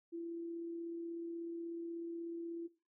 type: tone with amplitude modulation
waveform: sine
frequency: 336.8 Hz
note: E4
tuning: 37 cents sharp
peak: -39 dBFS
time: 0.12-2.68 s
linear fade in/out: 20 ms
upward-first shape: sine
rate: 36.4 Hz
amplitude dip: 25%
effects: noise-tail reverb RT60 0.3 s tail -18 dB re dry